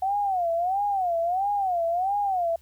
sine tone with vibrato, 740 Hz, F#5, in tune, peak -22 dBFS, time 0.02-2.56 s, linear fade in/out 5 ms, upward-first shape sine, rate 1.5 Hz, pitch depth 180 cents each way, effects added 71 Hz sine -55 dBFS peak until 2.61 s + white hiss -63 dBFS RMS until 2.61 s

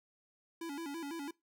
square tone with vibrato, 307.1 Hz, D#4, 23 cents flat, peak -40 dBFS, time 0.61-1.31 s, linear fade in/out 5 ms, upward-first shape square, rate 6 Hz, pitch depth 140 cents each way, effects noise-tail reverb RT60 0.2 s tail -22 dB re dry

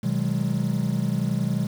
triangle chord, G# minor seventh, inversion first, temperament just, 124.59 / 155.74 / 186.89 / 207.7 Hz, B2 / D#3 / F#3 / G#3, +16 / +2 / +18 / 0 cents, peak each -25 dBFS, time 0.03-1.67 s, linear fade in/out 10 ms, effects tanh soft clip ceiling -11 dBFS + 7-bit

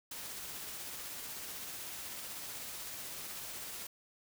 white noise with tremolo, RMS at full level -43 dBFS, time 0.11-3.87 s, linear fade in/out 5 ms, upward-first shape triangle, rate 16 Hz, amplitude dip 25%, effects none

